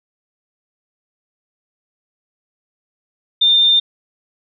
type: tone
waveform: sine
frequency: 3607 Hz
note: A7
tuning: 42 cents sharp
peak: -9 dBFS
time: 3.41-3.8 s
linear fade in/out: 10 ms
effects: none